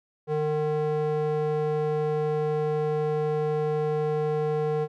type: tone with band-pass filter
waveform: square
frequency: 152 Hz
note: D#3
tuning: 40 cents flat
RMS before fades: -26 dBFS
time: 0.27-4.88 s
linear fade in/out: 50 ms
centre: 480 Hz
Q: 1.8
effects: none